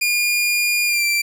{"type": "tone with pitch glide", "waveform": "sawtooth", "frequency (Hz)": [2423, 2353], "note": ["D#7", "D7"], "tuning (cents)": [-47, 3], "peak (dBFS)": -13, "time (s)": [0.01, 1.22], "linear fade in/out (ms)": 10, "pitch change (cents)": -50, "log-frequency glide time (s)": [0.86, 1.04], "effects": []}